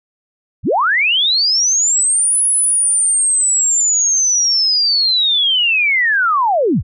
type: linear two-way sweep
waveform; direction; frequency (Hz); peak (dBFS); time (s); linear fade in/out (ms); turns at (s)
sine; up then down; 41.2 to 10380 to 41.2; -11; 0.63-6.83; 50; 2.44
effects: none